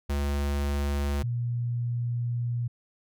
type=tone pair in turn; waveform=square / sine; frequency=71.2 / 119.74 Hz; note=C#2 / A#2; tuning=+47 / +47 cents; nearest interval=major sixth; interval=900 cents; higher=second; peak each=-26 dBFS; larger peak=neither; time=0.09-1.23 / 1.23-2.68 s; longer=second; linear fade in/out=10 ms; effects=none